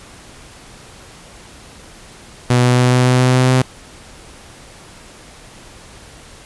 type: tone with pitch steps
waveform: sawtooth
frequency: 123.47 / 124.19 / 124.9 / 125.63 / 126.36 / 127.09 / 127.82 / 128.56 Hz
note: B2 / B2 / B2 / B2 / B2 / C3 / C3 / C3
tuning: 0 / +10 / +20 / +30 / +40 / -50 / -40 / -30 cents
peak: -6 dBFS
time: 2.5-3.62 s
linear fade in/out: 5 ms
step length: 140 ms
effects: pink hiss -40 dBFS RMS until 6.45 s + resampled to 24000 Hz